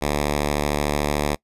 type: tone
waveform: 5% pulse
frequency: 73.42 Hz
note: D2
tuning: in tune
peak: -9 dBFS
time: 0.01-1.36 s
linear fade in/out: 20 ms
effects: noise-tail reverb RT60 0.1 s tail -24 dB re dry + resampled to 32000 Hz